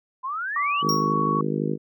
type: exponential sweep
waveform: sine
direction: up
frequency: 1000 to 3050 Hz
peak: -26 dBFS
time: 0.23-0.83 s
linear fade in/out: 20 ms
type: tone with pitch glide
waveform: sine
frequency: 1155 to 1116.9 Hz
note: D6 to C#6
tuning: -29 to +13 cents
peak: -22 dBFS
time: 0.56-1.41 s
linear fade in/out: 2 ms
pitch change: -58 cents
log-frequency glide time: 0.76-0.99 s
type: harmonic tone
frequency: 51.91 Hz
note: G#1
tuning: in tune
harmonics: 3 / 4 / 5 / 6 / 7 / 8 / 9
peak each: -28 / -29 / -30 / -31 / -31 / -32 / -33 dBFS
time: 0.81-1.78 s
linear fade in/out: 50 ms
type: tone with exponential decay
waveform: square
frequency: 5588 Hz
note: F8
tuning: in tune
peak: -21 dBFS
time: 0.89-1.13 s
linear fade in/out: 1 ms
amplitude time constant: 52 ms
effects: none